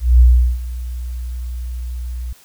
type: tone with ADSR envelope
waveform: sine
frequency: 61 Hz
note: B1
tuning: 21 cents flat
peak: -3 dBFS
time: 0-2.33 s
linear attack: 200 ms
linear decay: 380 ms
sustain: -19 dB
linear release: 5 ms
effects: tanh soft clip ceiling 0 dBFS + white hiss -48 dBFS RMS until 2.44 s